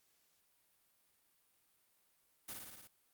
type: noise with echo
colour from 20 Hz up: white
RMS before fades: -45 dBFS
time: 2.48-2.54 s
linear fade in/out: 10 ms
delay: 56 ms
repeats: 6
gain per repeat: -2 dB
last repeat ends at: 2.876 s
effects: white hiss -75 dBFS RMS until 3.13 s + Opus 48 kbps